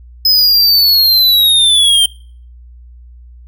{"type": "linear sweep", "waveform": "square", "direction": "down", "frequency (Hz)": [5100, 3136], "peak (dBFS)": -7, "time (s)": [0.25, 2.06], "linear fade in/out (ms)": 5, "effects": ["noise-tail reverb RT60 0.5 s tail -24 dB re dry", "added 60 Hz sine -34 dBFS peak until 3.47 s"]}